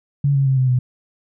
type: tone with pitch steps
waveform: sine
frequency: 141.4 / 137.3 / 133.31 / 129.44 / 125.68 Hz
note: C#3 / C#3 / C3 / C3 / B2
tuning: +35 / -16 / +33 / -18 / +31 cents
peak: -13 dBFS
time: 0.24-0.79 s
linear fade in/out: 5 ms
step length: 110 ms
effects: none